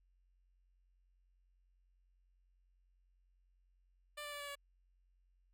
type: tone with pitch steps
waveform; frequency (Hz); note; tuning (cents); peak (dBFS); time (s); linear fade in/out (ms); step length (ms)
10% pulse; 592 / 585.9 / 579.8 / 573.8 / 567.9; D5 / D5 / D5 / D5 / C#5; +14 / -4 / -22 / -40 / +42; -36; 4.17-4.555; 10; 77
effects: added 45 Hz sine -70 dBFS peak until 5.53 s